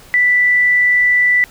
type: tone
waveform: sine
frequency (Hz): 1975.5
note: B6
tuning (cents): 0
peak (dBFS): -9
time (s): 0.14-1.44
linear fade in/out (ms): 0
effects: pink hiss -42 dBFS RMS until 1.5 s